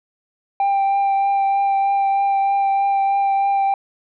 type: tone with vibrato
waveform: sine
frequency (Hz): 790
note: G5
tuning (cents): +13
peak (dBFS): -12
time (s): 0.6-3.74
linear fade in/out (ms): 2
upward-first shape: triangle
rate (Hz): 3.2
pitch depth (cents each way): 14
effects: tanh soft clip ceiling -14 dBFS